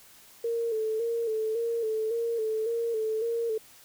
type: tone with vibrato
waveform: sine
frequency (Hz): 450.8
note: A4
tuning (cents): +42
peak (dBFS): -26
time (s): 0.44-3.58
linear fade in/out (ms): 5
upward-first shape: square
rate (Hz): 1.8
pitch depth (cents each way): 50
effects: white hiss -54 dBFS RMS until 3.84 s